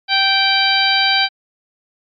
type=harmonic tone; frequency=780 Hz; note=G5; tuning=9 cents flat; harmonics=1 / 2 / 3 / 4 / 5 / 6; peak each=-19 / -19 / -19 / -19 / -19 / -19 dBFS; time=0.08-1.29 s; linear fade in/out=50 ms; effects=MP3 64 kbps